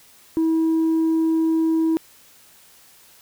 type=tone; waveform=sine; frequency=323.3 Hz; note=E4; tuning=34 cents flat; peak=-14 dBFS; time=0.37-1.97 s; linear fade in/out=0 ms; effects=tanh soft clip ceiling -15 dBFS + white hiss -51 dBFS RMS until 3.21 s